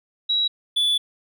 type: tone pair in turn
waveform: sine / triangle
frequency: 3878 / 3455 Hz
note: B7 / A7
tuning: -32 / -32 cents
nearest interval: major second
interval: 200 cents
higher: first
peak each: -18 / -16 dBFS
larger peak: second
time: 0.29-0.48 / 0.76-0.98 s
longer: second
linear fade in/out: 10 ms
effects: none